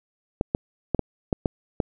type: clicks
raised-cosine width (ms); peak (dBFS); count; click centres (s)
2; -8; 7; 0.411 / 0.549 / 0.947 / 0.993 / 1.328 / 1.458 / 1.802
effects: none